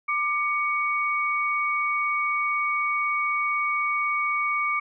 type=tone pair together; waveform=sine; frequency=1187 / 2241 Hz; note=D6 / C#7; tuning=+18 / +18 cents; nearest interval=major seventh; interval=1100 cents; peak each=-25 dBFS; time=0.08-4.8 s; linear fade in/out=10 ms; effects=none